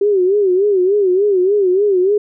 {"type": "tone with vibrato", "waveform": "sine", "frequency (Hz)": 387.8, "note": "G4", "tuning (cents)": -19, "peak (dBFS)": -10, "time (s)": [0.01, 2.18], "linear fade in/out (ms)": 5, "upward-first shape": "sine", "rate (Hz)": 3.4, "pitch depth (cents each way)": 130, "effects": []}